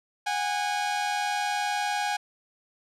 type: tone pair together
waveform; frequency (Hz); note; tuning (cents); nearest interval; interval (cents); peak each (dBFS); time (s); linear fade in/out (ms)
sawtooth; 740.2 / 820; F#5 / G#5; 0 / -22; major second; 178; -28 / -23; 0.26-2.17; 10
effects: low-pass 8000 Hz 12 dB/octave